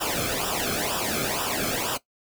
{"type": "noise with flanger", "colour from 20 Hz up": "pink", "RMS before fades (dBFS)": -27, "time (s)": [0, 1.98], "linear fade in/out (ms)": 20, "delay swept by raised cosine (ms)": [0.46, 1.08], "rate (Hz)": 2.1, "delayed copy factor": -0.85, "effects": ["noise-tail reverb RT60 0.1 s tail -17 dB re dry"]}